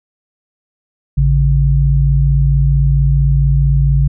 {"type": "tone pair together", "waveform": "sine", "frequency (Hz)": [55.56, 140], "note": ["A1", "C#3"], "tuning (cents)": [18, 18], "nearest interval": "octave + major third", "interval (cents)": 1600, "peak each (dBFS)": -11, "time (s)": [1.17, 4.08], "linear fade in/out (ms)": 10, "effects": []}